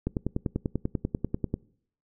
click train, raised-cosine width 3 ms, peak -14 dBFS, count 16, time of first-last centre 0.07-1.541 s, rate 10.2 Hz, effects noise-tail reverb RT60 0.6 s tail -23 dB re dry

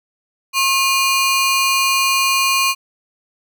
sawtooth ring-modulated tone, 1760 Hz, A6, in tune, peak -7 dBFS, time 0.53-2.75 s, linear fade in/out 50 ms, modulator 680 Hz, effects none

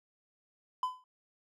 triangle tone with exponential decay, 1011 Hz, B5, 40 cents sharp, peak -24 dBFS, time 0.83-1.04 s, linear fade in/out 2 ms, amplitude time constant 45 ms, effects none

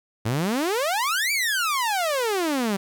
sawtooth exponential two-way sweep, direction up then down, 104 to 2360 to 188.8 Hz, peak -18 dBFS, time 0.25-2.77 s, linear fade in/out 10 ms, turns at 1.32 s, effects 10-bit

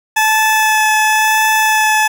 20% pulse tone with vibrato, 867 Hz, A5, 26 cents flat, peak -5 dBFS, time 0.16-2.08 s, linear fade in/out 10 ms, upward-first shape sine, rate 0.95 Hz, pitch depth 10 cents each way, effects none

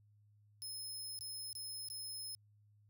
20% pulse tone with dropouts, 5170 Hz, E8, 34 cents flat, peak -38 dBFS, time 0.62-2.35 s, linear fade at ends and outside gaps 0 ms, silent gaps 1.189-1.209 / 1.529-1.552 / 1.886-1.901 s, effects added 104 Hz sine -65 dBFS peak until 2.89 s

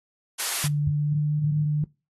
white high-pass noise, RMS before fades -27 dBFS, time 0.38-0.68 s, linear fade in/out 20 ms, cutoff 730 Hz, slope 12 dB/octave
sine tone with pitch glide, 146.83 to 149.66 Hz, D3 to D3, 0 to +33 cents, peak -21 dBFS, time 0.64-1.84 s, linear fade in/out 2 ms, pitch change +33 cents, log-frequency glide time 0.87-1.33 s
sine tone with exponential decay, 93.9 Hz, F#2, 26 cents sharp, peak -20 dBFS, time 0.87-0.95 s, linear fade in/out 5 ms, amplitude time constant 16 ms
effects noise-tail reverb RT60 0.3 s tail -23 dB re dry + AAC 32 kbps

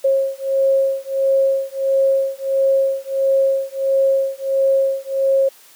sine beating tone pair, 540 / 541.5 Hz, C#5 / C#5, -45 / -41 cents, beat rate 1.5 Hz, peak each -17 dBFS, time 0.04-5.49 s, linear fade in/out 10 ms, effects white hiss -47 dBFS RMS until 5.75 s + high-pass 300 Hz 12 dB/octave

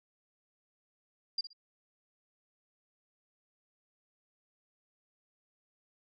sine tone with echo, 4796 Hz, D8, 36 cents sharp, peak -29 dBFS, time 1.38-1.41 s, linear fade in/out 5 ms, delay 61 ms, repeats 2, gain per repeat -13 dB, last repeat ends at 1.532 s, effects none

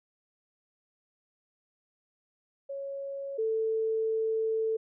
sine tone pair in turn, 553 / 443.5 Hz, C#5 / A4, -4 / +14 cents, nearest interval major third, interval 382 cents, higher first, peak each -34 / -26 dBFS, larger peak second, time 2.69-3.38 / 3.38-4.77 s, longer second, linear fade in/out 10 ms, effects none

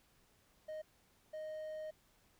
triangle tone bursts at uneven times, 621 Hz, D#5, 3 cents flat, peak -40 dBFS, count 2, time 0.68-0.82 / 1.33-1.91 s, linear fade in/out 10 ms, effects pink hiss -71 dBFS RMS until 2.39 s

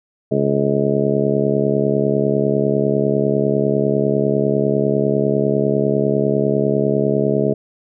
harmonic tone, 70 Hz, C#2, 18 cents sharp, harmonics 2 / 3 / 4 / 5 / 6 / 7 / 8 / 9, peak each -22 / -21 / -25 / -23 / -19 / -28 / -29 / -22 dBFS, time 0.31-7.54 s, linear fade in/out 10 ms, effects none

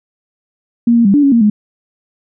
sine tone with pitch steps, 235.3 / 233.6 / 197.8 / 290.1 / 277.9 / 232.8 / 209.7 Hz, A#3 / A#3 / G3 / D4 / C#4 / A#3 / G#3, +16 / +4 / +16 / -21 / +4 / -2 / +17 cents, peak -6 dBFS, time 0.87-1.5 s, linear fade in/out 5 ms, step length 90 ms, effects none

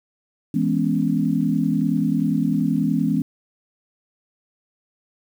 sine chord, C# minor seventh, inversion first, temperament equal, 164.81 / 207.7 / 246.9 / 277.2 Hz, E3 / G#3 / B3 / C#4, 0 / 0 / 0 / 0 cents, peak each -23 dBFS, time 0.54-3.22 s, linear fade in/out 5 ms, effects 8-bit

